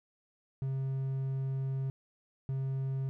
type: tone bursts at uneven times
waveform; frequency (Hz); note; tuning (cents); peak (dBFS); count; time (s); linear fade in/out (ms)
triangle; 134; C3; +42; -29; 2; 0.62-1.9 / 2.49-3.09; 0
effects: none